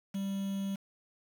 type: tone with quantisation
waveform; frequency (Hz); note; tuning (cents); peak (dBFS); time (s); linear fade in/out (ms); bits
triangle; 196; G3; 0; -30; 0.14-0.76; 10; 8
effects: none